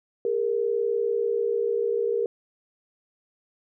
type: tone pair together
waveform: sine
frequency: 406.5 / 466.7 Hz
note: G#4 / A#4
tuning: -37 / +2 cents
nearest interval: major second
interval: 239 cents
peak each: -26 / -24 dBFS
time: 0.25-2.26 s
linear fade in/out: 2 ms
effects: none